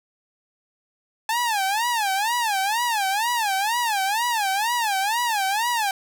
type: tone with vibrato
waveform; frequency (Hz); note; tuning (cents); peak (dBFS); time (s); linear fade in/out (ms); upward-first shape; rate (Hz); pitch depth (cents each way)
sawtooth; 863; A5; -34; -17; 1.29-5.91; 2; sine; 2.1; 210
effects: none